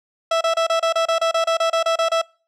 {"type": "tone bursts", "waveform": "30% pulse", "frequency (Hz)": 659.3, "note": "E5", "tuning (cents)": 0, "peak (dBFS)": -13, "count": 15, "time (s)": [0.31, 2.216], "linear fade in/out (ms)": 5, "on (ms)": 100, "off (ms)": 29, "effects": ["noise-tail reverb RT60 0.4 s tail -26 dB re dry", "low-pass 6000 Hz 12 dB/octave"]}